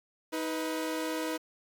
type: tone pair together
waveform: sawtooth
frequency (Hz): 315.9 / 493.9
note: D#4 / B4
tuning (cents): +26 / 0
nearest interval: minor sixth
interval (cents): 774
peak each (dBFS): -29 / -32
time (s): 0.32-1.38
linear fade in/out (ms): 20
effects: 9-bit